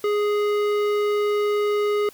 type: tone with tanh clipping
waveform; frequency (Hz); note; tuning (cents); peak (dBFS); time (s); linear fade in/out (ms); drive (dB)
sine; 415.3; G#4; 0; -21; 0.04-2.09; 2; 16
effects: white hiss -49 dBFS RMS until 2.13 s